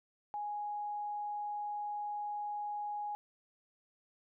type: tone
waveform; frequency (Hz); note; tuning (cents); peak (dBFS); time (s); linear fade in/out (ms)
sine; 830; G#5; -1; -36; 0.34-3.15; 0
effects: none